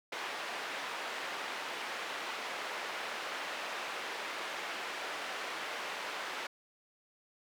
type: band-pass noise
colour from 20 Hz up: white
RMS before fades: -40 dBFS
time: 0.12-6.47 s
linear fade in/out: 5 ms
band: 440 to 2300 Hz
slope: 12 dB/octave
effects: none